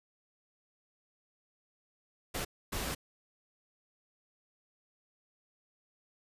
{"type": "noise bursts at uneven times", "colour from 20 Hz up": "pink", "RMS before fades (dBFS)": -36, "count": 2, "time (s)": [[2.34, 2.45], [2.72, 2.95]], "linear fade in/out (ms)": 10, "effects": ["resampled to 32000 Hz"]}